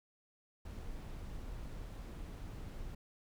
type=noise; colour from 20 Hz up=brown; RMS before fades=-45 dBFS; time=0.65-2.95 s; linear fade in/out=5 ms; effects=none